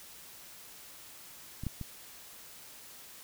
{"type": "clicks", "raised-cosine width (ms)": 5, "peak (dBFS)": [-26, -21, -26], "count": 3, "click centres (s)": [1.636, 1.667, 1.813], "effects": ["white hiss -51 dBFS RMS until 3.23 s"]}